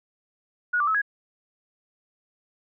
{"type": "tone with pitch steps", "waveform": "sine", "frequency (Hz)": [1453, 1173, 1294, 1661], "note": ["F#6", "D6", "E6", "G#6"], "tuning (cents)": [-32, -2, -32, 0], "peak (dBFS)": -20, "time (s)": [0.73, 1.018], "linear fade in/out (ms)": 10, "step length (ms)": 72, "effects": []}